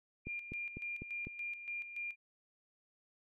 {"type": "tone with tremolo", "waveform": "sine", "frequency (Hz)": 2400, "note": "D7", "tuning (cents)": 37, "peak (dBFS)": -38, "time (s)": [0.25, 2.16], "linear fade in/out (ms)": 50, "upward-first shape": "square", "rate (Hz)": 3.5, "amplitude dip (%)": 60}
{"type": "click train", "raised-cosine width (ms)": 3, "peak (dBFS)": -31, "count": 5, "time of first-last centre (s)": [0.27, 1.27], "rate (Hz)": 4}
{"effects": []}